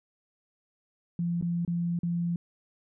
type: tone with dropouts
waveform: sine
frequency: 171.8 Hz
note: F3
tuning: 28 cents flat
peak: -26 dBFS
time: 1.19-2.36 s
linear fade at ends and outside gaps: 2 ms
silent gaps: 1.413-1.424 / 1.65-1.677 / 1.99-2.032 s
effects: none